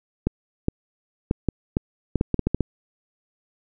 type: clicks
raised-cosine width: 3 ms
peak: -7 dBFS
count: 12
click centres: 0.27 / 0.684 / 1.311 / 1.487 / 1.769 / 2.157 / 2.211 / 2.343 / 2.393 / 2.47 / 2.546 / 2.607 s
effects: none